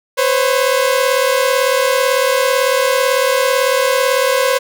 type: tone pair together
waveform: sawtooth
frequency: 505 / 543 Hz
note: B4 / C#5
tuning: +39 / -36 cents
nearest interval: minor second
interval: 125 cents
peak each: -11 dBFS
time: 0.17-4.59 s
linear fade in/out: 20 ms
effects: none